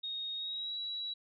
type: tone with pitch glide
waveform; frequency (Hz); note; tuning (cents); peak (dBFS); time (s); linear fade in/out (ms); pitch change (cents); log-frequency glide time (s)
sine; 3729 to 3903; A#7 to B7; 0 to -21; -36; 0.03-1.14; 10; +79; 0.35-0.75
effects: none